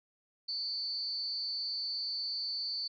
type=tone with amplitude modulation; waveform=sine; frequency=4524 Hz; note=C#8; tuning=34 cents sharp; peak=-30 dBFS; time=0.48-2.88 s; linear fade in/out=10 ms; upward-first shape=sine; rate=283 Hz; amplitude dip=80%; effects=none